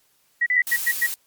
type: tone bursts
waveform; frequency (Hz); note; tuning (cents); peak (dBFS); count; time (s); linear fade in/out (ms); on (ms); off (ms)
sine; 1912; A#6; +43; -16; 5; 0.41-1.068; 10; 54; 97
type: tone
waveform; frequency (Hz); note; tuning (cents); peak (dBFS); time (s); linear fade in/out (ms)
sine; 1991; B6; +14; -17; 0.5-0.62; 2
type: noise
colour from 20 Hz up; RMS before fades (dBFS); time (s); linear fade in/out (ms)
blue; -28; 0.67-1.14; 0
effects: white hiss -63 dBFS RMS until 1.26 s + MP3 96 kbps